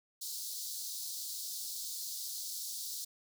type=high-pass noise; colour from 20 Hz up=pink; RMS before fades=-41 dBFS; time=0.21-3.05 s; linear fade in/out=10 ms; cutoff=4000 Hz; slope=48 dB/octave; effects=none